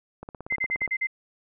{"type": "click train", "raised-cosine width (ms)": 1, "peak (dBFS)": -24, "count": 12, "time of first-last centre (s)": [0.23, 0.877], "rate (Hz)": 17}
{"type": "tone bursts", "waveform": "sine", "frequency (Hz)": 2074, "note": "C7", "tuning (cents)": -16, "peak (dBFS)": -23, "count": 6, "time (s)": [0.5, 1.071], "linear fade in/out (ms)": 10, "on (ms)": 61, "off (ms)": 41}
{"effects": []}